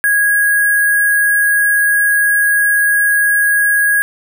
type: tone with sample-and-hold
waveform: sine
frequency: 1653 Hz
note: G#6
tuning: 9 cents flat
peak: -9 dBFS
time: 0.04-4.02 s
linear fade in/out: 0 ms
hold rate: 11025 Hz
effects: none